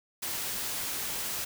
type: noise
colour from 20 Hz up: white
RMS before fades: -34 dBFS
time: 0.22-1.45 s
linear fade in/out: 10 ms
effects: none